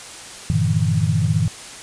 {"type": "chord", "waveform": "sine", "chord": "E half-diminished seventh", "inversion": "first", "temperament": "equal with one note detuned", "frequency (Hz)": [98, 116.54, 149.92, 164.81], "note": ["G2", "Bb2", "D3", "E3"], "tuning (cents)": [0, 0, 36, 0], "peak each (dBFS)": -21, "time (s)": [0.5, 1.48], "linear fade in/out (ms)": 0, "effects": ["white hiss -36 dBFS RMS until 1.82 s", "resampled to 22050 Hz"]}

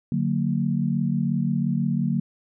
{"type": "chord", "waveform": "sine", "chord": "D augmented", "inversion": "none", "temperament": "just", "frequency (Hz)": [146.83, 183.54, 229.4], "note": ["D3", "F#3", "A#3"], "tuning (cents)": [0, -14, -28], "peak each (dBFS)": -25, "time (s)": [0.12, 2.2], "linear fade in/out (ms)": 2, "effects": []}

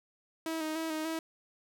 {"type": "tone with vibrato", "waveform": "sawtooth", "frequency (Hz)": 317.9, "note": "D#4", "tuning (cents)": 37, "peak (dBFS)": -29, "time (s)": [0.46, 1.19], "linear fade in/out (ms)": 2, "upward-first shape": "square", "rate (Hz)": 3.4, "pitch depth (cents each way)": 30, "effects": []}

